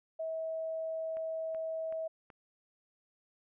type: tone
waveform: sine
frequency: 645 Hz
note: E5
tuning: 38 cents flat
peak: -34 dBFS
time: 0.19-2.08 s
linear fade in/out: 10 ms
type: click train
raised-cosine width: 0.5 ms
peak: -38 dBFS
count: 4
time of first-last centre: 1.17-2.302 s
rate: 2.65 Hz
effects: none

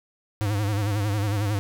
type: tone with vibrato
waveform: square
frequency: 103.2 Hz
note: G#2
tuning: 10 cents flat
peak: -23 dBFS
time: 0.41-1.59 s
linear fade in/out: 0 ms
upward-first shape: sine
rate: 11 Hz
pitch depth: 86 cents each way
effects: none

